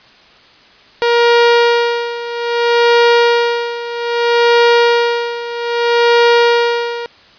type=tone with tremolo; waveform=sawtooth; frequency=472.7 Hz; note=A#4; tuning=24 cents sharp; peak=-3 dBFS; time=1.02-7.06 s; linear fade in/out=0 ms; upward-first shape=sine; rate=0.62 Hz; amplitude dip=80%; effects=white hiss -44 dBFS RMS until 7.38 s + resampled to 11025 Hz